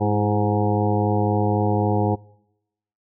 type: harmonic tone with a mistuned harmonic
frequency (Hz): 103.83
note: G#2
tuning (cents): 0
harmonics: 1 / 2 / 3 / 4 / 5 / 7 / 8 / 9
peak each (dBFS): -22 / -25 / -26 / -26 / -28 / -27 / -28 / -33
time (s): 0-2.16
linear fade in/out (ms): 20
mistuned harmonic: 3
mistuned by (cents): +55
effects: noise-tail reverb RT60 0.9 s tail -25 dB re dry